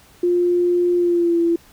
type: tone with pitch glide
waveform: sine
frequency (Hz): 352.4 to 338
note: F4 to E4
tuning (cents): +16 to +43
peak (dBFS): -14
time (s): 0.23-1.56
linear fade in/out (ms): 5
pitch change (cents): -73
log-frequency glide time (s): 0.96-1.39
effects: pink hiss -50 dBFS RMS until 1.72 s